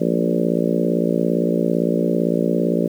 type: harmonic tone with a mistuned harmonic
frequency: 57.7 Hz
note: A#1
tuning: 17 cents flat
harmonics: 3 / 4 / 5 / 6 / 7 / 8 / 9 / 10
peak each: -22 / -23 / -24 / -25 / -25 / -26 / -27 / -27 dBFS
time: 0-2.88 s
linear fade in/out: 10 ms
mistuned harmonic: 3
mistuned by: +17 cents
effects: 8-bit